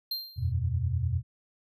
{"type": "tone with exponential decay", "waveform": "square", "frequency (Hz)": 4177, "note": "C8", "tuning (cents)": -4, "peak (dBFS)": -28, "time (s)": [0.11, 0.52], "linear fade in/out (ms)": 5, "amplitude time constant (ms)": 87}
{"type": "chord", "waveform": "sine", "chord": "E suspended second", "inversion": "none", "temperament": "equal", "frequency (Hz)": [82.41, 92.5, 123.47], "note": ["E2", "F#2", "B2"], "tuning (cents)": [0, 0, 0], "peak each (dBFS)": -30, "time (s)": [0.36, 1.23], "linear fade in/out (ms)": 50}
{"effects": []}